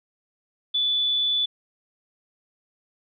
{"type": "tone", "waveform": "sine", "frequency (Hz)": 3471, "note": "A7", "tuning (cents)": -24, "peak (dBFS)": -20, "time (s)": [0.74, 1.46], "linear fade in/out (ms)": 10, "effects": []}